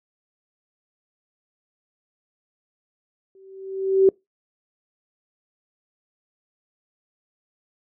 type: tone with exponential growth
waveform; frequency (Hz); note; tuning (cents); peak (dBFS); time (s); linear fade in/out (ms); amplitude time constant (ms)
sine; 384.7; G4; -33; -9; 3.35-4.09; 2; 160
effects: noise-tail reverb RT60 0.2 s tail -26 dB re dry